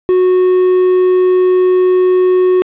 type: tone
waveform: triangle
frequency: 367.1 Hz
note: F#4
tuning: 14 cents flat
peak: -5 dBFS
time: 0.09-2.62 s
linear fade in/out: 0 ms
effects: resampled to 8000 Hz + 7-bit